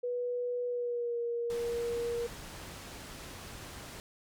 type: tone with pitch glide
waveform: sine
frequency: 489.4 to 471.9 Hz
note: B4 to A#4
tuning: -16 to +21 cents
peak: -31 dBFS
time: 0.03-2.27 s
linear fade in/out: 10 ms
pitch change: -63 cents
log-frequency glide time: 0.67-1.18 s
type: low-pass noise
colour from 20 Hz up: pink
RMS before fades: -46 dBFS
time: 1.5-4 s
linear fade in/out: 0 ms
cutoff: 11000 Hz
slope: 12 dB/octave
effects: none